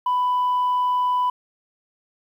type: tone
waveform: sine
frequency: 994 Hz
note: B5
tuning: 11 cents sharp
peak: -16 dBFS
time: 0.06-1.3 s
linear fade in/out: 5 ms
effects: tanh soft clip ceiling -16 dBFS + 9-bit